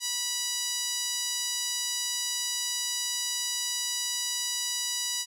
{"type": "tone with band-pass filter", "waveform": "5% pulse", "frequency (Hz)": 977, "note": "B5", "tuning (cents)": -19, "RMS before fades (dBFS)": -31, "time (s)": [0, 5.26], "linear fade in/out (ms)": 50, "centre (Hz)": 5200, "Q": 0.95, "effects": []}